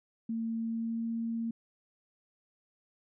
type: tone with pitch glide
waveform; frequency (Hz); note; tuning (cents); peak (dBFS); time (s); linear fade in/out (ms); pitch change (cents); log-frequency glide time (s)
sine; 226.9 to 229.1; A#3 to A#3; -47 to -30; -31; 0.29-1.51; 5; +17; 0.6-1.07
effects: none